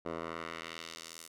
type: tone with band-pass filter sweep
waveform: 10% pulse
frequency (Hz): 82.41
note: E2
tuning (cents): 0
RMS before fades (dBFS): -43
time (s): 0.05-1.28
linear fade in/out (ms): 10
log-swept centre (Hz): 660 to 9300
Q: 0.96
effects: none